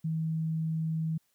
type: tone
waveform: sine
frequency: 160.3 Hz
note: E3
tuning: 48 cents flat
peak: -28 dBFS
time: 0.04-1.18 s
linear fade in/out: 10 ms
effects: white hiss -73 dBFS RMS until 1.34 s